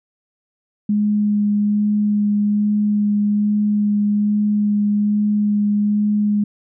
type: tone with vibrato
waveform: sine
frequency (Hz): 207.7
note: G#3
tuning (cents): 0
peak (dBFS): -14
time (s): 0.89-6.44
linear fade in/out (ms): 5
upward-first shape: sine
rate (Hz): 1.2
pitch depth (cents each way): 10
effects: none